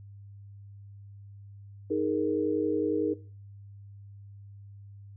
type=chord; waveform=sine; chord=D# suspended fourth; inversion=none; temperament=equal; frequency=311.1 / 415.3 / 466.2 Hz; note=D#4 / G#4 / A#4; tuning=0 / 0 / 0 cents; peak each=-29 / -30 / -30 dBFS; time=1.9-3.14 s; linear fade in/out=10 ms; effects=noise-tail reverb RT60 0.4 s tail -19 dB re dry + added 100 Hz sine -45 dBFS peak until 5.16 s